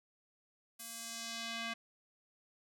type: tone with band-pass filter sweep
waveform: square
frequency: 229.6 Hz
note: A#3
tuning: 26 cents flat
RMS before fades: -43 dBFS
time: 0.79-1.74 s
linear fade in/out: 10 ms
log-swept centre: 12000 to 2400 Hz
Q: 1.1
effects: none